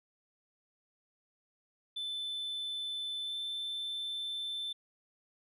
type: tone with pitch glide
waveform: sine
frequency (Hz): 3520 to 3540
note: A7 to A7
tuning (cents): 0 to +10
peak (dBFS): -33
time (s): 1.96-4.73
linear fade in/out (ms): 10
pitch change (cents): +10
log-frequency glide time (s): 3.23-3.35
effects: tanh soft clip ceiling -34 dBFS